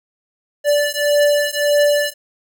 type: beating tone pair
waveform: square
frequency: 583 / 584.7 Hz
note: D5 / D5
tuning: -13 / -8 cents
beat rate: 1.7 Hz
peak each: -17 dBFS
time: 0.64-2.14 s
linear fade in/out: 50 ms
effects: none